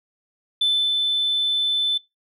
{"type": "tone with ADSR envelope", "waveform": "sine", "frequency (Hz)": 3520, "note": "A7", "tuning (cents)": 0, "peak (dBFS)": -14, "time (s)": [0.61, 1.98], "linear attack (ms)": 7, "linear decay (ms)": 300, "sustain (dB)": -3, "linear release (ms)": 9, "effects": ["noise-tail reverb RT60 0.2 s tail -22 dB re dry", "tanh soft clip ceiling -14 dBFS"]}